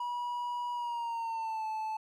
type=tone with pitch glide; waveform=triangle; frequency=969 to 873.3 Hz; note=B5 to A5; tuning=-33 to -13 cents; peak=-31 dBFS; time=0-1.97 s; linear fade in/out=5 ms; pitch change=-180 cents; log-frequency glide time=0.73-1.66 s; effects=none